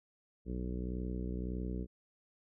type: harmonic tone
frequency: 61.74 Hz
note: B1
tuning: in tune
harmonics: 1 / 2 / 3 / 4 / 5 / 6 / 7 / 8 / 9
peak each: -38 / -47 / -41 / -47 / -46 / -50 / -48 / -58 / -60 dBFS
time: 0.45-1.87 s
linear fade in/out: 50 ms
effects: none